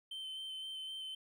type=tone with vibrato; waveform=triangle; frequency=3091 Hz; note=G7; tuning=25 cents flat; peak=-40 dBFS; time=0.11-1.15 s; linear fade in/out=5 ms; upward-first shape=square; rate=3.9 Hz; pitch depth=12 cents each way; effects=none